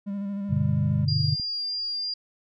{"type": "tone with vibrato", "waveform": "triangle", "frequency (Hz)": 200, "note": "G3", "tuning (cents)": 35, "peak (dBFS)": -26, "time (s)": [0.06, 1.06], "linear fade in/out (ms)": 20, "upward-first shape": "square", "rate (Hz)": 13, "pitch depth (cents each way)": 23}
{"type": "chord", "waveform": "sine", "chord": "G major", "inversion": "none", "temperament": "equal with one note detuned", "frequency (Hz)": [98, 123.04, 146.83], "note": ["G2", "B2", "D3"], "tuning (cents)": [0, -6, 0], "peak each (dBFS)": [-27, -27, -24], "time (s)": [0.49, 1.36], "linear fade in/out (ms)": 20}
{"type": "tone", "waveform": "sine", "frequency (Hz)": 4801, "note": "D8", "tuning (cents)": 37, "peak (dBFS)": -27, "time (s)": [1.08, 2.14], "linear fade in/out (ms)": 5}
{"type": "click", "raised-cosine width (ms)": 5, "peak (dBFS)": -25, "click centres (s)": 1.398}
{"effects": []}